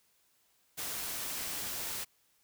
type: noise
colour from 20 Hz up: white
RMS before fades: -38 dBFS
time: 0.77-2.05 s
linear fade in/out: 20 ms
effects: white hiss -71 dBFS RMS until 2.43 s